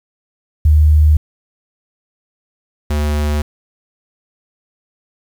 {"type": "tone pair in turn", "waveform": ["sine", "square"], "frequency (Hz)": [76.2, 74.42], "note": ["D#2", "D2"], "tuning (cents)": [-36, 24], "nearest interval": "unison", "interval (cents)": 40, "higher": "first", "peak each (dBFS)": [-6, -15], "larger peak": "first", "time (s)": [[0.65, 1.17], [2.9, 3.42]], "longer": "neither", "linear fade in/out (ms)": 5, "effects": ["7-bit"]}